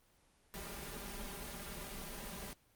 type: noise with comb filter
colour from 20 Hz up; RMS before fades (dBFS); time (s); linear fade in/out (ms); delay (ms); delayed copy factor
pink; -45; 0.54-2.53; 0; 5; +0.95
effects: pink hiss -70 dBFS RMS until 2.75 s + Opus 24 kbps